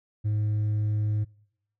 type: tone with hard clipping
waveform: triangle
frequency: 106 Hz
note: G#2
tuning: 36 cents sharp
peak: -22 dBFS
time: 0.24-1.25 s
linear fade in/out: 20 ms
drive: 1 dB
effects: noise-tail reverb RT60 0.8 s tail -26 dB re dry